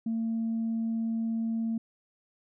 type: tone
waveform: sine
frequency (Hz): 226.4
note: A3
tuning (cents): +50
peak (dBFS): -26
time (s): 0.06-1.78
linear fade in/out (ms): 5
effects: tanh soft clip ceiling -24 dBFS